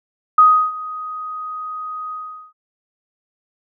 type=tone with ADSR envelope; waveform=sine; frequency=1251 Hz; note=D#6; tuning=9 cents sharp; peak=-5 dBFS; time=0.38-2.53 s; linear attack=5 ms; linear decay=330 ms; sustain=-20 dB; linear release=410 ms; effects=none